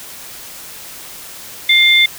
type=tone pair together; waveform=sine; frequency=2109 / 3537 Hz; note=C7 / A7; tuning=+13 / +8 cents; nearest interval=major sixth; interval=895 cents; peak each=-10 dBFS; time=1.69-2.06 s; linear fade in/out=5 ms; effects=white hiss -33 dBFS RMS until 2.18 s